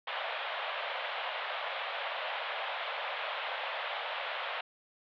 pink band-pass noise, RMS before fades -37 dBFS, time 0.07-4.61 s, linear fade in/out 5 ms, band 550 to 3600 Hz, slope 48 dB/octave, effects none

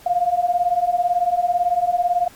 sine beating tone pair, 695 / 713 Hz, F5 / F5, -9 / +36 cents, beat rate 18 Hz, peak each -20 / -18 dBFS, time 0.06-2.28 s, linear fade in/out 5 ms, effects pink hiss -46 dBFS RMS until 2.35 s + MP3 96 kbps

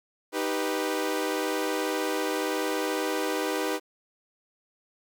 sawtooth chord, Eb augmented, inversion none, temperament equal, 311.1 / 392 / 493.9 Hz, Eb4 / G4 / B4, 0 / 0 / 0 cents, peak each -27 dBFS, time 0.32-3.8 s, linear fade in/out 50 ms, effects 10-bit

